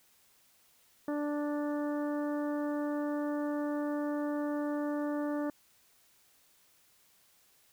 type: harmonic tone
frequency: 293.7 Hz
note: D4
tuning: in tune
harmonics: 1 / 2 / 3 / 4 / 5 / 6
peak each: -32 / -37 / -45 / -46 / -50 / -51 dBFS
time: 1.08-5.5 s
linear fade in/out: 2 ms
effects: white hiss -66 dBFS RMS until 7.72 s